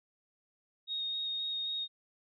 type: tone with vibrato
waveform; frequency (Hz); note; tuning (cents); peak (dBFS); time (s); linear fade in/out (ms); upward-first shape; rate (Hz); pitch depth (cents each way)
sine; 3729; A#7; 0; -33; 0.87-1.88; 50; square; 3.8; 8
effects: none